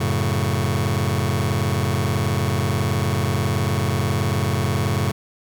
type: chord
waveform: sawtooth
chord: F# minor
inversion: none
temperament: just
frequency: 92.5 / 111 / 138.75 Hz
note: F#2 / A2 / C#3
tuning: 0 / +16 / +2 cents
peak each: -19 dBFS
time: 0-5.12 s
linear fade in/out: 10 ms
effects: none